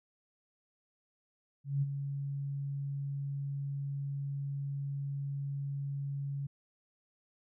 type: tone with ADSR envelope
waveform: sine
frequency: 140 Hz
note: C#3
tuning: 18 cents sharp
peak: -26 dBFS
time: 1.64-6.47 s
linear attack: 180 ms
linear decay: 31 ms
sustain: -8 dB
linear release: 9 ms
effects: none